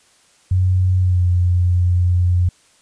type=tone with pitch glide; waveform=sine; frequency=92.3 to 89.05 Hz; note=F#2 to F2; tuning=-4 to +34 cents; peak=-12 dBFS; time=0.51-2.49 s; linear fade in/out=5 ms; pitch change=-62 cents; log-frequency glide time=0.99-1.25 s; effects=white hiss -54 dBFS RMS until 2.81 s + resampled to 22050 Hz